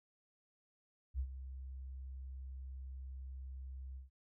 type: tone with ADSR envelope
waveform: sine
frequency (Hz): 65.7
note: C2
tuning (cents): +8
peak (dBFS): -32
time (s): 1.14-4.1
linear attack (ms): 54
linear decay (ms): 70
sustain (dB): -12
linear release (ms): 140
effects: tanh soft clip ceiling -28 dBFS